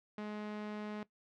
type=tone; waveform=sawtooth; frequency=210.6 Hz; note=G#3; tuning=24 cents sharp; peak=-36 dBFS; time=0.18-1.03 s; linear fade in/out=2 ms; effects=noise-tail reverb RT60 0.1 s tail -18 dB re dry + low-pass 3000 Hz 12 dB/octave